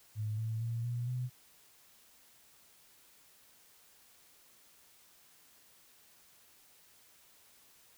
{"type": "tone with pitch steps", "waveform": "sine", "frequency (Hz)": [107.3, 111.53, 115.94, 120.51, 125.27], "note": ["A2", "A2", "A#2", "B2", "B2"], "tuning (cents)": [-43, 24, -9, -42, 25], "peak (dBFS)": -33, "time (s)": [0.15, 1.3], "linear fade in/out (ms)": 50, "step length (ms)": 230, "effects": ["white hiss -63 dBFS RMS until 7.97 s"]}